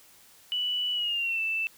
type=tone with pitch glide; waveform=sine; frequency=2960 to 2652 Hz; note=F#7 to E7; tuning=0 to +10 cents; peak=-26 dBFS; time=0.52-1.67 s; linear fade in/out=0 ms; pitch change=-190 cents; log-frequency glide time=0.93-1.41 s; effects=white hiss -56 dBFS RMS until 1.77 s